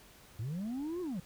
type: linear two-way sweep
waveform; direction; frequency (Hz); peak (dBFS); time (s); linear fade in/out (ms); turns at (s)
sine; up then down; 100 to 370 to 157.3; -32; 0.39-1.2; 5; 1.01
effects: tanh soft clip ceiling -34 dBFS + pink hiss -58 dBFS RMS until 1.25 s